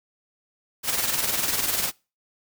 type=noise with tremolo; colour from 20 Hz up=white; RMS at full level=-22 dBFS; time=0.83-1.92 s; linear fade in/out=50 ms; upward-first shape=triangle; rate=20 Hz; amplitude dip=65%; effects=noise-tail reverb RT60 0.3 s tail -24 dB re dry